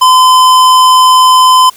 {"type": "tone with hard clipping", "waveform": "sine", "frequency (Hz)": 1022, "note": "C6", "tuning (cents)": -41, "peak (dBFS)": -4, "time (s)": [0.01, 1.7], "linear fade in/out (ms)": 10, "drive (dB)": 17, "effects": ["white hiss -38 dBFS RMS until 1.76 s"]}